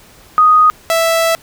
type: tone pair in turn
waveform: sine / sawtooth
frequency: 1244.5 / 659.3 Hz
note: D#6 / E5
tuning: 0 / 0 cents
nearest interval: major seventh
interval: 1100 cents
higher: first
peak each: -5 / -7 dBFS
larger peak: first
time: 0.38-0.7 / 0.9-1.35 s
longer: second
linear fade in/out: 0 ms
effects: pink hiss -43 dBFS RMS until 1.42 s